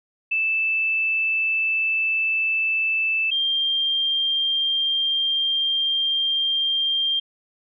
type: tone pair in turn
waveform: sine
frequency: 2637 / 3188 Hz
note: E7 / G7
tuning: 0 / +28 cents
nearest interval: minor third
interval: 328 cents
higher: second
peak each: -19 dBFS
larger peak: neither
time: 0.31-3.31 / 3.31-7.2 s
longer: second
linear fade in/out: 10 ms
effects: none